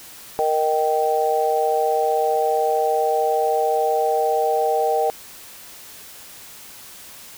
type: chord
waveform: sine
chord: Eb major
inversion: second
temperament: just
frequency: 466.7 / 622.3 / 777.8 Hz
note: Bb4 / Eb5 / G5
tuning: +2 / 0 / -14 cents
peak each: -21 / -23 / -20 dBFS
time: 0.39-5.1 s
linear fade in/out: 0 ms
effects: white hiss -41 dBFS RMS until 7.37 s